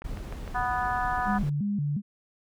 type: click train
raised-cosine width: 0.5 ms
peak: -26 dBFS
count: 4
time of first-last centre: 0.02-0.477 s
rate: 6.56 Hz
type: noise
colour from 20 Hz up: brown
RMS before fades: -36 dBFS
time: 0.04-1.5 s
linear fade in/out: 10 ms
type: harmonic tone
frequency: 246.9 Hz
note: B3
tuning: in tune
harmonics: 3 / 4 / 5 / 6 / 7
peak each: -29 / -31 / -33 / -35 / -36 dBFS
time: 0.54-1.39 s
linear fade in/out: 20 ms
type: tone with vibrato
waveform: sine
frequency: 172.1 Hz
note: F3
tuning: 25 cents flat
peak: -25 dBFS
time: 1.25-2.02 s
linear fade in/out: 50 ms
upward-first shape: square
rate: 2.8 Hz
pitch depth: 290 cents each way
effects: none